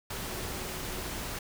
sine tone in noise, 370 Hz, F#4, in tune, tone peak -46 dBFS, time 0.26-1.11 s, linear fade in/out 5 ms, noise pink, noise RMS -37 dBFS, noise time 0.1-1.39 s, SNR -12 dB, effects none

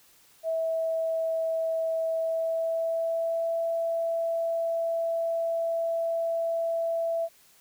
sine tone with pitch glide, 651 to 664.7 Hz, E5 to E5, -22 to +14 cents, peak -25 dBFS, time 0.43-7.29 s, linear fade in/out 50 ms, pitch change +36 cents, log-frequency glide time 2.11-3.56 s, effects white hiss -59 dBFS RMS until 7.6 s

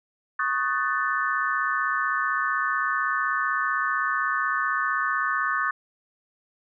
sine chord, D# half-diminished seventh, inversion third, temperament equal with one note detuned, 1108.7 / 1244.5 / 1505 / 1760 Hz, C#6 / D#6 / F#6 / A6, 0 / 0 / +29 / 0 cents, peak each -28 dBFS, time 0.39-5.71 s, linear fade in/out 5 ms, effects none

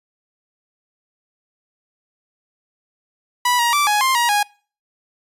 sawtooth tone with pitch steps, 982 / 947 / 1167 / 835 / 1053 / 951 / 825 Hz, B5 / A#5 / D6 / G#5 / C6 / A#5 / G#5, -10 / +27 / -11 / +9 / +11 / +34 / -12 cents, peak -11 dBFS, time 3.45-4.43 s, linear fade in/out 5 ms, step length 140 ms, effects noise-tail reverb RT60 0.4 s tail -25 dB re dry + resampled to 32000 Hz

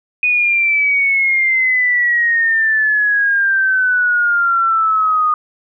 sine exponential sweep, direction down, 2489 to 1227 Hz, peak -11 dBFS, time 0.23-5.34 s, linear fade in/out 2 ms, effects none

